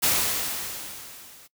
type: noise with level ramp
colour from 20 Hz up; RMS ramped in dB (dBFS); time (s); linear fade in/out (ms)
white; -20 to -50; 0.02-1.48; 20
effects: noise-tail reverb RT60 0.1 s tail -22 dB re dry